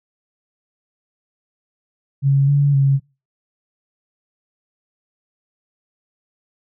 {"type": "tone with pitch steps", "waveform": "sine", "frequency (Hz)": [138.2, 142.4, 137.5], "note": ["C#3", "C#3", "C#3"], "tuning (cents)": [-5, 47, -14], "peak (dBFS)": -11, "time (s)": [2.22, 3], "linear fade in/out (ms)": 50, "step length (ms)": 260, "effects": ["noise-tail reverb RT60 0.3 s tail -25 dB re dry"]}